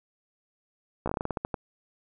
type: slowing click train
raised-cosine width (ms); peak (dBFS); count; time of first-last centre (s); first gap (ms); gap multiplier
1; -15; 12; 1.06-1.542; 15; 1.2
effects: none